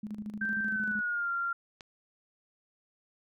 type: tone with tremolo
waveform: sine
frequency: 210.7 Hz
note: G#3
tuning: 25 cents sharp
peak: -34 dBFS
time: 0.03-1.01 s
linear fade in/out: 5 ms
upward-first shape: square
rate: 13 Hz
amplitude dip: 65%
type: tone with pitch glide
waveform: sine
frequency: 1564 to 1385.3 Hz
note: G6 to F6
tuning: -4 to -14 cents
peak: -29 dBFS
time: 0.41-1.53 s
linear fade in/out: 5 ms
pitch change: -210 cents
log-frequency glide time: 0.63-1.3 s
type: click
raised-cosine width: 0.2 ms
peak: -28 dBFS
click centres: 1.808 s
effects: none